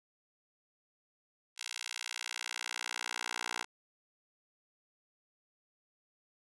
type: tone with high-pass filter sweep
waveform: 10% pulse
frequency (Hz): 60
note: B1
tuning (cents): -49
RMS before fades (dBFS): -40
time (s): 1.56-3.66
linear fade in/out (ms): 50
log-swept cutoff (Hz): 3000 to 1100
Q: 0.85
effects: resampled to 22050 Hz